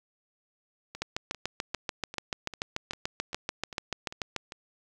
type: two click trains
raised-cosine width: 0.2 ms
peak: -13 / -23 dBFS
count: 24 / 10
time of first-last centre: 1.02-4.363 / 0.95-4.521 s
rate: 6.88 / 2.52 Hz
effects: 9-bit